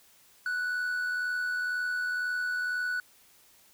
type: tone with amplitude modulation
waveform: triangle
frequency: 1480 Hz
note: F#6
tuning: in tune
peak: -25 dBFS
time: 0.46-3 s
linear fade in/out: 2 ms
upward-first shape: sine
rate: 82 Hz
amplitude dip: 35%
effects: white hiss -60 dBFS RMS until 3.73 s